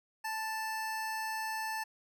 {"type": "tone", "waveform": "25% pulse", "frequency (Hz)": 880, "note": "A5", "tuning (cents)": 0, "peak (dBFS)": -31, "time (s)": [0.24, 1.84], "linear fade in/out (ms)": 10, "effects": []}